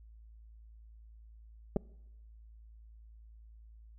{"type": "clicks", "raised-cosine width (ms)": 2, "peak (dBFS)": -18, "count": 2, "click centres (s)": [1.762, 1.767], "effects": ["noise-tail reverb RT60 0.9 s tail -24 dB re dry", "added 55 Hz sine -52 dBFS peak until 3.98 s"]}